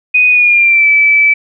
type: tone with pitch glide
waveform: sine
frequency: 2489 to 2309 Hz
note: D#7 to D7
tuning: 0 to -30 cents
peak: -5 dBFS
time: 0.14-1.34 s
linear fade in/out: 10 ms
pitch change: -130 cents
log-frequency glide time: 0.29-0.88 s
effects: none